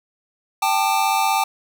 square chord, G suspended second, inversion none, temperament equal with one note detuned, 784 / 880 / 1200 Hz, G5 / A5 / D6, 0 / 0 / +37 cents, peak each -21 / -21 / -25 dBFS, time 0.62-1.44 s, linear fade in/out 5 ms, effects none

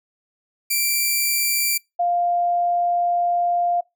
5% pulse / sine tone pair in turn, 2349 / 699.7 Hz, D7 / F5, 0 / +3 cents, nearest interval octave + major sixth, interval 2097 cents, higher first, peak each -9 / -17 dBFS, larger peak first, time 0.7-1.78 / 1.99-3.81 s, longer second, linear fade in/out 10 ms, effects noise-tail reverb RT60 0.2 s tail -24 dB re dry

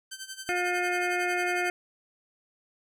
10% pulse tone with tremolo, 1548 Hz, G6, 22 cents flat, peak -27 dBFS, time 0.11-1.7 s, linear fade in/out 10 ms, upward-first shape sine, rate 11 Hz, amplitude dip 80%
harmonic tone, 356.6 Hz, F4, 36 cents sharp, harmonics 1 / 2 / 4 / 5 / 6 / 7, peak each -31 / -31 / -33 / -35 / -33 / -36 dBFS, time 0.49-1.7 s, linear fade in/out 0 ms
effects none

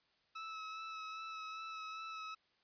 sawtooth tone with vibrato, 1300 Hz, E6, 24 cents flat, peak -40 dBFS, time 0.35-2.35 s, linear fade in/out 10 ms, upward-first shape sine, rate 2.5 Hz, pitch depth 20 cents each way, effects white hiss -75 dBFS RMS until 2.63 s + resampled to 11025 Hz

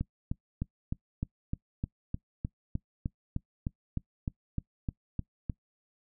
click train, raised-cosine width 5 ms, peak -19 dBFS, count 19, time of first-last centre 0.01-5.498 s, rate 3.28 Hz, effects noise-tail reverb RT60 0.1 s tail -22 dB re dry

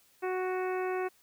harmonic tone, 370 Hz, F#4, in tune, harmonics 1 / 2 / 3 / 4 / 5 / 6 / 7, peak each -31 / -37 / -41 / -43 / -45 / -47 / -48 dBFS, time 0.22-1.09 s, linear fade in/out 20 ms, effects white hiss -65 dBFS RMS until 1.22 s

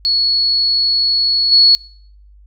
sine tone with level steps, 4376 Hz, C#8, 23 cents flat, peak -12 / -6 dBFS, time 0.05-1.75 s, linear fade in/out 0 ms, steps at 1.51 s, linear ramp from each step 20 ms, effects noise-tail reverb RT60 0.6 s tail -25 dB re dry + added 50 Hz sine -41 dBFS peak until 2.46 s

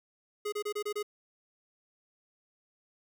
square tone bursts, 417.2 Hz, G#4, 8 cents sharp, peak -32 dBFS, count 6, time 0.45-1.029 s, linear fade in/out 10 ms, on 74 ms, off 27 ms, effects none

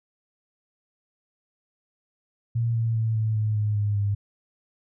sine tone with pitch steps, 116.4 / 114.14 / 111.92 / 109.74 / 107.61 / 105.51 / 103.46 / 101.45 Hz, A#2 / A#2 / A2 / A2 / A2 / G#2 / G#2 / G#2, -2 / -36 / +30 / -4 / -38 / +28 / -6 / -40 cents, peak -21 dBFS, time 2.55-4.15 s, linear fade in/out 10 ms, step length 200 ms, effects none

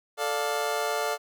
25% pulse chord, D minor, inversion second, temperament just, 440.5 / 587.3 / 704.8 Hz, A4 / D5 / F5, +2 / 0 / +16 cents, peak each -27 dBFS, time 0.17-1.18 s, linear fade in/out 50 ms, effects none

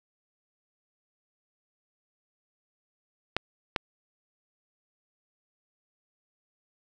clicks, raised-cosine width 0.3 ms, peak -9 dBFS, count 2, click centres 3.366 / 3.762 s, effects none

